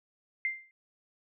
sine tone with exponential decay, 2093 Hz, C7, in tune, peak -25 dBFS, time 0.45-0.71 s, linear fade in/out 1 ms, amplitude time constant 56 ms, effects none

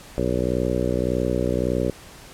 harmonic tone, 61.74 Hz, B1, in tune, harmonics 1 / 2 / 3 / 4 / 5 / 6 / 7 / 8 / 9, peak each -29 / -29 / -29 / -29 / -29 / -29 / -29 / -29 / -29 dBFS, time 0.18-1.9 s, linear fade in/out 0 ms, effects pink hiss -44 dBFS RMS until 2.33 s + low-pass 12000 Hz 12 dB/octave

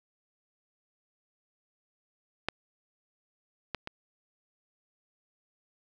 clicks, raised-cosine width 0.3 ms, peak -12 / -16 / -21 dBFS, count 3, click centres 2.486 / 3.747 / 3.874 s, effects none

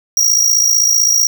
square tone with amplitude modulation, 5690 Hz, F8, 31 cents sharp, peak -7 dBFS, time 0.17-1.27 s, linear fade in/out 2 ms, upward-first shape sine, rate 55.7 Hz, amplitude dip 65%, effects none

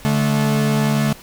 45% pulse tone pair together, 145.08 / 217 Hz, D3 / A3, -21 / -24 cents, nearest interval perfect fifth, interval 697 cents, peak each -18 dBFS, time 0.05-1.13 s, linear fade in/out 0 ms, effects pink hiss -41 dBFS RMS until 1.22 s

